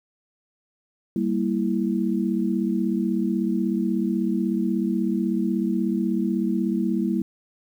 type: chord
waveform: sine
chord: E diminished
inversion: first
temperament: equal with one note detuned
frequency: 196 / 232.3 / 329.6 Hz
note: G3 / Bb3 / E4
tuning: 0 / -6 / 0 cents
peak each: -24 / -25 / -26 dBFS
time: 1.16-7.22 s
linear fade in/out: 2 ms
effects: 9-bit